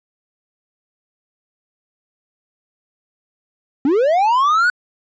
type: linear sweep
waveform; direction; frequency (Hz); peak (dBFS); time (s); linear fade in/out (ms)
triangle; up; 254.7 to 1500; -10; 3.85-4.7; 2
effects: resampled to 16000 Hz